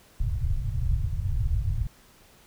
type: low-pass noise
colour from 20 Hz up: pink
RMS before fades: -26 dBFS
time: 0.2-1.87 s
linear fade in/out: 5 ms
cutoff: 130 Hz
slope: 48 dB/octave
effects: pink hiss -56 dBFS RMS until 2.46 s